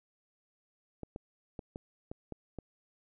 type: clicks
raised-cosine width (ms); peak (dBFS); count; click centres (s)
2; -27; 7; 1.033 / 1.161 / 1.592 / 1.759 / 2.115 / 2.323 / 2.587
effects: none